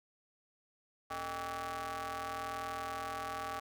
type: ring-modulated tone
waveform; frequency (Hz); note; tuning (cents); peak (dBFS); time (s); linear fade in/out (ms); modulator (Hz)
sawtooth; 172.1; F3; -25; -31; 1.1-3.6; 10; 967
effects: none